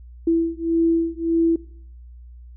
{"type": "beating tone pair", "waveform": "sine", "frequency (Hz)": [330.7, 332.4], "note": ["E4", "E4"], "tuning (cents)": [6, 15], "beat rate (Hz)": 1.7, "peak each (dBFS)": -20, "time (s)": [0.27, 1.56], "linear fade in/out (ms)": 5, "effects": ["noise-tail reverb RT60 0.6 s tail -21 dB re dry", "added 60 Hz sine -39 dBFS peak until 2.56 s"]}